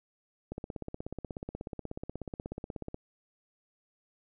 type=click train; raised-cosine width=2 ms; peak=-24 dBFS; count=41; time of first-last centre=0.52-2.944 s; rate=16.5 Hz; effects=none